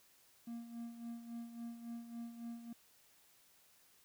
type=tone with tremolo; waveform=triangle; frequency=233.7 Hz; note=A#3; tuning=5 cents sharp; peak=-40 dBFS; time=0.47-2.73 s; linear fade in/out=5 ms; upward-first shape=sine; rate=3.6 Hz; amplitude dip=65%; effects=white hiss -68 dBFS RMS until 4.04 s